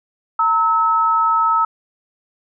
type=tone pair together; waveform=sine; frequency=915.7 / 1295 Hz; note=A#5 / E6; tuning=-31 / -31 cents; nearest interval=tritone; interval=600 cents; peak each=-18 / -14 dBFS; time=0.39-1.65 s; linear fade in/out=5 ms; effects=none